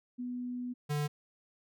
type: tone pair in turn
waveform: sine / square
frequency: 246.9 / 147.49 Hz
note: B3 / D3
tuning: 0 / +8 cents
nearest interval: major sixth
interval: 892 cents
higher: first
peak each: -35 / -31 dBFS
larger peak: second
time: 0.18-0.74 / 0.89-1.08 s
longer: first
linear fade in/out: 20 ms
effects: none